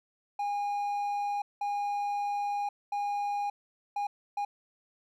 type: tone bursts at uneven times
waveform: triangle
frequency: 816 Hz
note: G#5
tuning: 31 cents flat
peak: -27 dBFS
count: 5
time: 0.39-1.42 / 1.61-2.69 / 2.92-3.5 / 3.96-4.07 / 4.37-4.45 s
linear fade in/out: 5 ms
effects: none